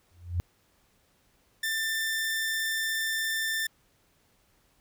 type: tone with exponential growth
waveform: sine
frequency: 87.4 Hz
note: F2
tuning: 2 cents sharp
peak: -22 dBFS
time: 0.11-0.4 s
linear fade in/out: 0 ms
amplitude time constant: 62 ms
type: tone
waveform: sawtooth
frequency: 1783 Hz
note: A6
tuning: 22 cents sharp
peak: -24 dBFS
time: 1.63-3.67 s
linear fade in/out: 5 ms
effects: pink hiss -67 dBFS RMS until 4.8 s